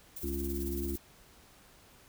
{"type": "noise with tremolo", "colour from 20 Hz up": "violet", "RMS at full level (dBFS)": -41, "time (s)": [0.16, 0.98], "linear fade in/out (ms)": 5, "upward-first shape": "sine", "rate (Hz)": 18, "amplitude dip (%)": 60}
{"type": "harmonic tone", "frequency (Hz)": 69.3, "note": "C#2", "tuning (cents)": 0, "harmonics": [1, 3, 4, 5], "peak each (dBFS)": [-36, -41, -41, -37], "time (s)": [0.23, 0.96], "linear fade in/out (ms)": 5}
{"effects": ["pink hiss -59 dBFS RMS until 2.08 s"]}